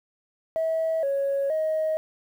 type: tone with pitch steps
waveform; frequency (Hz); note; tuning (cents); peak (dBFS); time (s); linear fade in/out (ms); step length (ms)
sine; 647 / 554 / 629; E5 / C#5 / D#5; -32 / -1 / +19; -21; 0.56-1.97; 0; 470
effects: tanh soft clip ceiling -19 dBFS + 9-bit